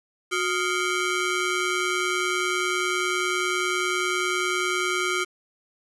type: ring-modulated tone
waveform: 20% pulse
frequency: 880 Hz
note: A5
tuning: in tune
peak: -15 dBFS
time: 0.31-5.25 s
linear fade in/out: 20 ms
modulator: 515 Hz
effects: resampled to 24000 Hz + 8-bit